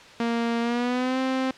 sawtooth tone with pitch glide, 233.1 to 261.6 Hz, A#3 to C4, 0 to 0 cents, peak -19 dBFS, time 0.2-1.51 s, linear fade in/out 2 ms, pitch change +200 cents, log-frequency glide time 0.61-1.19 s, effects white hiss -46 dBFS RMS until 1.57 s + low-pass 4000 Hz 12 dB/octave

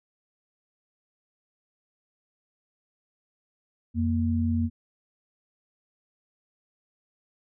sine tone pair together, 88.26 / 233.6 Hz, F2 / A#3, +19 / +4 cents, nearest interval octave + perfect fourth, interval 1685 cents, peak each -25 dBFS, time 3.94-4.7 s, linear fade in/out 50 ms, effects none

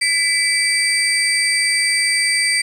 sine tone cluster, 1995 / 2310 / 4684 / 8600 Hz, B6 / D7 / D8 / C9, +17 / -29 / -5 / +47 cents, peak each -19 dBFS, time 0.01-2.62 s, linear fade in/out 10 ms, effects tanh soft clip ceiling -8 dBFS + 8-bit

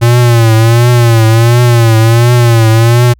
square tone with vibrato, 116.54 Hz, A#2, in tune, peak -4 dBFS, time 0.01-3.14 s, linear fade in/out 20 ms, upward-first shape triangle, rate 1.4 Hz, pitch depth 94 cents each way, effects added 60 Hz sine -39 dBFS peak until 3.19 s

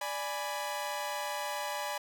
sawtooth chord, G# diminished, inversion second, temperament equal, 587.3 / 830.6 / 987.8 Hz, D5 / G#5 / B5, 0 / 0 / 0 cents, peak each -35 / -34 / -35 dBFS, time 0.01-1.98 s, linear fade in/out 5 ms, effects none

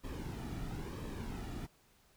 brown noise with flanger, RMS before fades -42 dBFS, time 0.03-1.67 s, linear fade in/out 20 ms, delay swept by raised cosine 1.4 to 1.93 ms, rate 1 Hz, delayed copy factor -0.55, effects pink hiss -68 dBFS RMS until 2.16 s

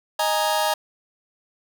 sawtooth chord, D# suspended fourth, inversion none, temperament just, 622.3 / 829.7 / 933.4 Hz, D#5 / G#5 / A#5, 0 / -2 / +2 cents, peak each -20 dBFS, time 0.19-0.74 s, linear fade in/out 5 ms, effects none

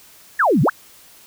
sine exponential two-way sweep, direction down then up, 1905 to 123.47 to 1905 Hz, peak -12 dBFS, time 0.39-0.7 s, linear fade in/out 10 ms, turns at 0.62 s, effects white hiss -47 dBFS RMS until 1.26 s

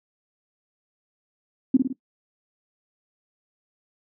sine tone with echo, 263.1 Hz, C4, 10 cents sharp, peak -11 dBFS, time 1.74-1.77 s, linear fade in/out 5 ms, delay 53 ms, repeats 3, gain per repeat -5 dB, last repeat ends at 1.929 s, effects noise-tail reverb RT60 0.1 s tail -17 dB re dry

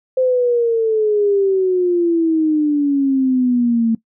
sine exponential sweep, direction down, 520 to 224.1 Hz, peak -12 dBFS, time 0.17-3.95 s, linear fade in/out 5 ms, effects noise-tail reverb RT60 0.1 s tail -20 dB re dry

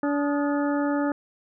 harmonic tone with a mistuned harmonic, 287.9 Hz, D4, 34 cents flat, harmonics 1 / 2 / 3 / 4 / 5 / 6, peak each -23 / -29 / -33 / -35 / -37 / -39 dBFS, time 0.03-1.12 s, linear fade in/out 2 ms, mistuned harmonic 4, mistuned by +130 cents, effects none

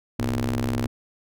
sawtooth ring-modulated tone, 65.2 Hz, C2, 5 cents flat, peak -16 dBFS, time 0.19-0.87 s, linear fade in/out 5 ms, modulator 173 Hz, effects none

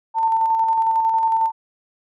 sine tone with tremolo, 898 Hz, A5, 35 cents sharp, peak -14 dBFS, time 0.14-1.52 s, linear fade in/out 50 ms, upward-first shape square, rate 11 Hz, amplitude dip 30%, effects none

